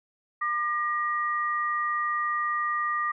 sine tone pair together, 1200 / 1894.5 Hz, D6 / A#6, +37 / +27 cents, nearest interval minor sixth, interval 790 cents, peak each -26 / -30 dBFS, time 0.41-3.12 s, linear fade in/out 10 ms, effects none

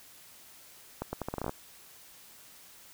accelerating click train, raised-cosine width 1 ms, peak -19 dBFS, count 11, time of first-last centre 1.02-1.494 s, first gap 110 ms, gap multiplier 0.79, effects white hiss -54 dBFS RMS until 2.93 s

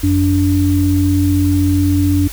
sine tone pair together, 91.31 / 289.9 Hz, F#2 / D4, -22 / -22 cents, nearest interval octave + minor sixth, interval 2000 cents, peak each -13 dBFS, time 0.03-2.28 s, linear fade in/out 10 ms, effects added 50 Hz sine -28 dBFS peak until 2.32 s + white hiss -32 dBFS RMS until 2.32 s

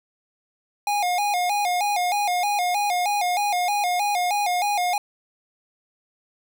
square tone with vibrato, 767 Hz, G5, 38 cents flat, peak -21 dBFS, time 0.87-4.98 s, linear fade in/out 2 ms, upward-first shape square, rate 3.2 Hz, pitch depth 120 cents each way, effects none

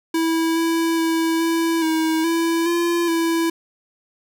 square tone with pitch steps, 327.1 / 330.2 / 327.5 / 330.6 / 319.8 / 332.1 / 342.4 / 331.4 Hz, E4 / E4 / E4 / E4 / D#4 / E4 / F4 / E4, -13 / +3 / -11 / +5 / +48 / +13 / -34 / +9 cents, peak -18 dBFS, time 0.14-3.5 s, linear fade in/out 5 ms, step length 420 ms, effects none

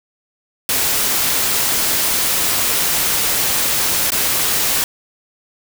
white noise with dropouts, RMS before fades -17 dBFS, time 0.69-4.84 s, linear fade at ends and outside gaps 2 ms, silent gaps 4.105-4.119 s, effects none

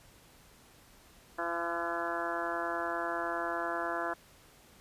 harmonic tone with a mistuned harmonic, 170 Hz, F3, 46 cents flat, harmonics 2 / 3 / 4 / 5 / 6 / 7 / 8 / 9 / 10, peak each -40 / -43 / -37 / -44 / -39 / -44 / -40 / -42 / -41 dBFS, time 1.38-4.14 s, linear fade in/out 10 ms, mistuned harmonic 9, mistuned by -33 cents, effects pink hiss -59 dBFS RMS until 4.8 s + resampled to 32000 Hz

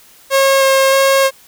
sawtooth tone with vibrato, 540 Hz, C#5, 45 cents flat, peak -5 dBFS, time 0.3-1.31 s, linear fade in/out 50 ms, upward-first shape square, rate 1.6 Hz, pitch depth 9 cents each way, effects white hiss -45 dBFS RMS until 1.47 s

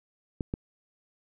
clicks, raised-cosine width 3 ms, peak -17 dBFS, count 2, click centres 0.408 / 0.539 s, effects none

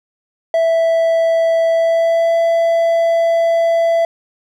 triangle tone with pitch glide, 659.3 to 667.7 Hz, E5 to E5, 0 to +22 cents, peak -9 dBFS, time 0.54-4.05 s, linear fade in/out 2 ms, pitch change +22 cents, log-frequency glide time 1.69-2.37 s, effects none

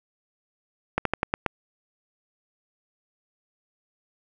slowing click train, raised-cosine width 0.5 ms, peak -7 dBFS, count 6, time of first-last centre 0.98-1.463 s, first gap 73 ms, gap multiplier 1.14, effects none

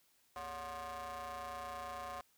30% pulse ring-modulated tone, 165 Hz, E3, 2 cents sharp, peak -37 dBFS, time 0.36-2.21 s, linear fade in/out 2 ms, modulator 893 Hz, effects white hiss -72 dBFS RMS until 2.37 s

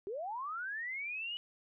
sine linear sweep, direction up, 370 to 2960 Hz, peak -37 dBFS, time 0.07-1.37 s, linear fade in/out 0 ms, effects none

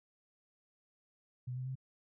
sine tone with pitch steps, 125.1 / 128.17 / 131.32 Hz, B2 / C3 / C3, +23 / -35 / +7 cents, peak -37 dBFS, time 1.47-1.755 s, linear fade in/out 10 ms, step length 95 ms, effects none

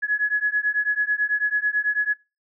sine beating tone pair, 1684 / 1693.1 Hz, G#6 / G#6, +24 / +33 cents, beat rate 9.1 Hz, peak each -23 dBFS, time 0.02-2.14 s, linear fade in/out 20 ms, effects noise-tail reverb RT60 0.3 s tail -26 dB re dry

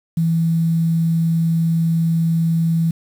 sine tone with quantisation, 164.81 Hz, E3, in tune, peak -14 dBFS, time 0.17-2.91 s, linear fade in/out 5 ms, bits 7, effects none

